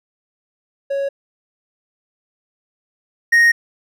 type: tone pair in turn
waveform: triangle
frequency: 554.4 / 1864.8 Hz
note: C#5 / A#6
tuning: 0 / 0 cents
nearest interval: octave + major sixth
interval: 2100 cents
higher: second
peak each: -16 / -7 dBFS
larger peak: second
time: 0.9-1.09 / 3.32-3.52 s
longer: second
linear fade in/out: 10 ms
effects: none